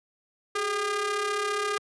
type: ring-modulated tone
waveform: sawtooth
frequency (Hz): 401.3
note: G4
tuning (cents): +41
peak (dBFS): -19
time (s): 0.55-1.78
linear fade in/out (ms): 5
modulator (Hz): 820
effects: high-pass 150 Hz 12 dB/octave + resampled to 24000 Hz